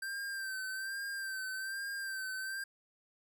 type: tone with vibrato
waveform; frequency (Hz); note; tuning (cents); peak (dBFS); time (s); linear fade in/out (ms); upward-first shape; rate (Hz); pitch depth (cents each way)
square; 1568; G6; 0; -38; 0.02-2.64; 5; sine; 1.2; 45
effects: none